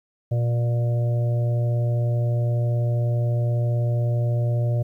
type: harmonic tone with a mistuned harmonic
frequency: 119 Hz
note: A#2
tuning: 36 cents sharp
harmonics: 1 / 3 / 4 / 5 / 6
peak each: -19 / -37 / -39 / -32 / -43 dBFS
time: 0.31-4.83 s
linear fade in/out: 10 ms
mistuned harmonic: 6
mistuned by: -17 cents
effects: 10-bit